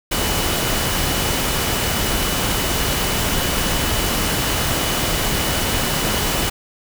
sine tone in noise, 2960 Hz, F#7, in tune, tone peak -30 dBFS, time 0.11-6.5 s, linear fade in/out 10 ms, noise pink, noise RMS -20 dBFS, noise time 0.11-6.5 s, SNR -13 dB, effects none

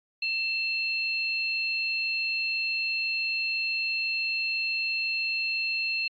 sine tone pair together, 2674 / 4219 Hz, E7 / C8, +24 / +14 cents, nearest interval minor sixth, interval 790 cents, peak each -27 / -32 dBFS, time 0.22-6.08 s, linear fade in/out 5 ms, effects AAC 64 kbps

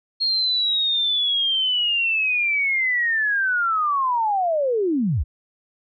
sine linear sweep, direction down, 4265 to 49 Hz, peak -18 dBFS, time 0.2-5.24 s, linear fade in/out 20 ms, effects none

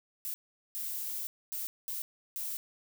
violet noise bursts at uneven times, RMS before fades -37 dBFS, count 5, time 0.25-0.34 / 0.75-1.27 / 1.52-1.67 / 1.88-2.02 / 2.36-2.57 s, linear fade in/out 0 ms, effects none

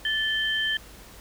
sine tone pair together, 1753 / 3123 Hz, A6 / G7, -7 / -7 cents, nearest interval minor seventh, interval 1000 cents, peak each -26 dBFS, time 0.05-0.77 s, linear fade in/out 2 ms, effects added 50 Hz sine -50 dBFS peak until 1.2 s + pink hiss -48 dBFS RMS until 1.2 s

